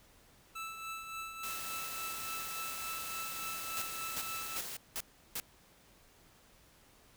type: tone with tremolo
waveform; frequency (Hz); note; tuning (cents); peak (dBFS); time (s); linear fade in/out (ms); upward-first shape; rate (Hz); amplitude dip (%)
25% pulse; 1318.5; E6; 0; -35; 0.55-4.58; 10; triangle; 3.5; 55
type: noise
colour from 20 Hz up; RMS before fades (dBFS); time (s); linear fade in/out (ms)
white; -43; 1.43-4.77; 5
type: noise bursts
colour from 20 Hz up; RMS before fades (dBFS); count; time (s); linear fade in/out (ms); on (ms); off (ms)
white; -38; 5; 3.77-5.4; 0; 46; 350
effects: pink hiss -63 dBFS RMS until 7.16 s